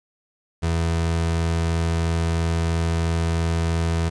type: tone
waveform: 30% pulse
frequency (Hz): 83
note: E2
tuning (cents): +12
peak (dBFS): -17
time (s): 0.62-4.1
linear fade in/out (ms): 20
effects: resampled to 22050 Hz + 9-bit